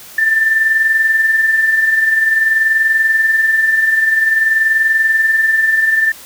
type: tone pair together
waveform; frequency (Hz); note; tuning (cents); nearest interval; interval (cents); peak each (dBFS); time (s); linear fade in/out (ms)
sine; 1760 / 1780.5; A6 / A6; 0 / +20; unison; 20; -20 / -10; 0.18-6.12; 5
effects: white hiss -36 dBFS RMS until 6.25 s